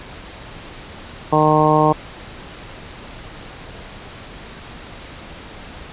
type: harmonic tone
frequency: 153.5 Hz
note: D#3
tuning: 23 cents flat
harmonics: 1 / 2 / 3 / 4 / 5 / 6 / 7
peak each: -19 / -19 / -19 / -19 / -19 / -19 / -19 dBFS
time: 1.32-1.93 s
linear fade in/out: 10 ms
effects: pink hiss -36 dBFS RMS until 5.92 s + resampled to 8000 Hz